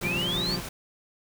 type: noise with tremolo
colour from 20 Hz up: pink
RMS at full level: -36 dBFS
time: 0.01-0.69 s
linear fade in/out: 5 ms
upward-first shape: triangle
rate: 6.6 Hz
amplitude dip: 35%
type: chord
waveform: 25% pulse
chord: G half-diminished seventh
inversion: first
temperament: equal with one note detuned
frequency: 119.13 / 138.59 / 174.61 / 196 Hz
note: Bb2 / Db3 / F3 / G3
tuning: +38 / 0 / 0 / 0 cents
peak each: -35 / -35 / -29 / -34 dBFS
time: 0.02-0.61 s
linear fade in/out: 10 ms
type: exponential sweep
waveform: sine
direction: up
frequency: 2268 to 4738 Hz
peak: -27 dBFS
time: 0.03-0.57 s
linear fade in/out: 20 ms
effects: none